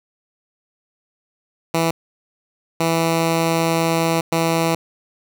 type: tone bursts at uneven times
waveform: 10% pulse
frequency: 164.81 Hz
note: E3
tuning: in tune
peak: -8 dBFS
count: 3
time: 1.74-1.91 / 2.8-4.21 / 4.32-4.75 s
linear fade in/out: 5 ms
effects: none